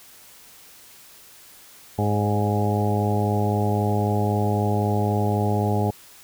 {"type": "harmonic tone with a mistuned harmonic", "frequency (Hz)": 103.83, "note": "G#2", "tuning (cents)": 0, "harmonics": [1, 2, 3, 4, 5, 6, 7, 8], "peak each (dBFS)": [-22, -26, -31, -28, -33, -33, -30, -29], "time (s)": [1.98, 5.91], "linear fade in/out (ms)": 10, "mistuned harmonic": 5, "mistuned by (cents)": 30, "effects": ["white hiss -48 dBFS RMS until 6.23 s"]}